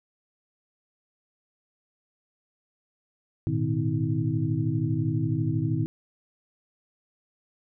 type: tone cluster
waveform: sine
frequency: 108.1 / 120.5 / 153.9 / 257.6 / 320.8 Hz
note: A2 / B2 / D#3 / C4 / E4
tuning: -30 / -42 / -19 / -27 / -47 cents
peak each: -30 / -28 / -28 / -34 / -31 dBFS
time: 3.47-5.86 s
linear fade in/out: 0 ms
effects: none